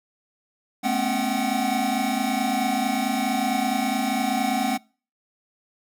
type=tone cluster; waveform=square; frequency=215.9 / 246.3 / 270.9 / 740 / 769 Hz; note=A3 / B3 / C#4 / F#5 / G5; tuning=-33 / -5 / -40 / 0 / -33 cents; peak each=-29 dBFS; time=0.83-4.78 s; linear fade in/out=20 ms; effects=noise-tail reverb RT60 0.4 s tail -26 dB re dry